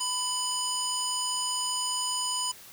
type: harmonic tone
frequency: 995 Hz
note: B5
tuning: 13 cents sharp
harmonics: 1 / 3 / 5 / 7 / 9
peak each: -34 / -34 / -34 / -34 / -34 dBFS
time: 0-2.52 s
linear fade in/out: 10 ms
effects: white hiss -49 dBFS RMS until 2.72 s